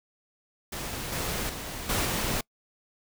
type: noise with level steps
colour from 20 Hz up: pink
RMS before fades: -35 / -31 / -37 / -27 / -29 dBFS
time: 0.72-2.41 s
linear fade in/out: 5 ms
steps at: 1.12 / 1.49 / 1.89 / 2.05 s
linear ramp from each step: 5 ms
effects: noise-tail reverb RT60 0.1 s tail -26 dB re dry